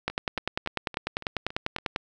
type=two click trains; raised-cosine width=0.3 ms; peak=-23 / -10 dBFS; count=7 / 20; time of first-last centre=0.1-1.785 / 0.08-1.961 s; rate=3.56 / 10.1 Hz; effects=none